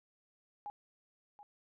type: tone with echo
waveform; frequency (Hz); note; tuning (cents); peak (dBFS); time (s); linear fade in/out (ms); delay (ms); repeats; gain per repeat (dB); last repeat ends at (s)
sine; 825; G#5; -12; -40; 0.66-0.7; 0; 730; 1; -12; 1.43
effects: none